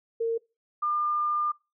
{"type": "tone pair in turn", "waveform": "sine", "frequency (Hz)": [457.7, 1202.3], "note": ["A#4", "D6"], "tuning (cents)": [-32, 40], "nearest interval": "octave + perfect fourth", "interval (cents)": 1672, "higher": "second", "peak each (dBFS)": -24, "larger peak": "neither", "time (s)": [[0.2, 0.38], [0.82, 1.52]], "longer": "second", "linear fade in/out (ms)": 10, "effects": ["noise-tail reverb RT60 0.3 s tail -25 dB re dry"]}